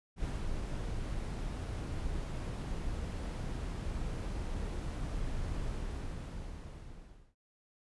brown noise with ADSR envelope, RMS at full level -35 dBFS, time 0.16-7.35 s, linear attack 75 ms, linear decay 190 ms, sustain -2 dB, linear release 1700 ms, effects resampled to 24000 Hz

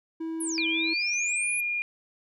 triangle tone, 324.8 Hz, E4, 26 cents flat, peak -28 dBFS, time 0.2-0.94 s, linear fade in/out 10 ms
sine exponential two-way sweep, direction down then up, 11480 to 2997 to 11480 Hz, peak -30 dBFS, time 0.4-1.61 s, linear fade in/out 10 ms, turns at 0.67 s
sine tone with pitch glide, 2399 to 2420 Hz, D7 to D#7, +36 to -49 cents, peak -26 dBFS, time 0.58-1.82 s, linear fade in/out 0 ms, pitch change +15 cents, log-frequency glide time 0.76-1.52 s
effects none

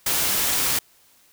white noise, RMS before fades -22 dBFS, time 0.06-0.79 s, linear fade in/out 5 ms, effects white hiss -57 dBFS RMS until 1.32 s

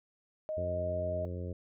sine tone, 622.3 Hz, D#5, in tune, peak -33 dBFS, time 0.49-1.25 s, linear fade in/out 0 ms
harmonic tone, 88.8 Hz, F2, 29 cents sharp, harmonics 1 / 2 / 3 / 4 / 5 / 6 / 7, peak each -37 / -44 / -48 / -47 / -47 / -47 / -54 dBFS, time 0.57-1.53 s, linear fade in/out 5 ms
effects none

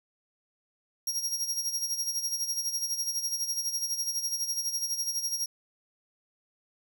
sawtooth tone with tremolo, 5620 Hz, F8, 10 cents sharp, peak -24 dBFS, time 1.07-5.46 s, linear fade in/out 2 ms, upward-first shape sine, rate 12 Hz, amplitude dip 65%, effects none

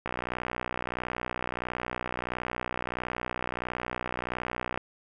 click train, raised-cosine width 0.5 ms, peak -16 dBFS, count 291, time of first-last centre 0.06-4.775 s, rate 61.5 Hz, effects none

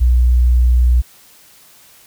sine tone, 61.1 Hz, B1, 18 cents flat, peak -8 dBFS, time 0-1.02 s, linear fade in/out 20 ms, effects white hiss -46 dBFS RMS until 2.06 s

